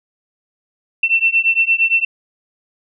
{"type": "beating tone pair", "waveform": "sine", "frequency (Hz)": [2688, 2696.7], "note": ["E7", "E7"], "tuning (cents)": [33, 39], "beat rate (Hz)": 8.7, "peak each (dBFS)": -15, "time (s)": [1.03, 2.05], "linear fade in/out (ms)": 5, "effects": []}